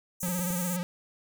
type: high-pass noise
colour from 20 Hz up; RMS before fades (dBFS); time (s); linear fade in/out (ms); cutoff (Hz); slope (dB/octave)
pink; -36; 0.2-0.77; 10; 6000; 96
type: tone with vibrato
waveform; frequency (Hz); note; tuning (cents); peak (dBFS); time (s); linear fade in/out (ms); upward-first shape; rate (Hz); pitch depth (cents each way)
square; 178.5; F3; +38; -30; 0.23-0.83; 0; sine; 17; 60
type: clicks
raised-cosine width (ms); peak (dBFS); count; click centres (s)
2; -28; 3; 0.284 / 0.392 / 0.505
effects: none